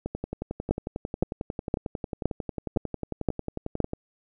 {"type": "two click trains", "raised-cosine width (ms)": 2, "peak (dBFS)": [-17, -9], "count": [44, 7], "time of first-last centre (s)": [[0.06, 3.934], [0.71, 3.803]], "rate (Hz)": [11.1, 1.94], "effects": []}